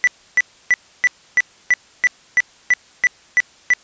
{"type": "tone bursts", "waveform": "triangle", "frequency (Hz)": 1975.5, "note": "B6", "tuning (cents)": 0, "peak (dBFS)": -8, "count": 12, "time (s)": [0.04, 3.736], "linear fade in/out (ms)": 0, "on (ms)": 33, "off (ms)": 300, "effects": ["white hiss -49 dBFS RMS until 3.83 s", "resampled to 16000 Hz"]}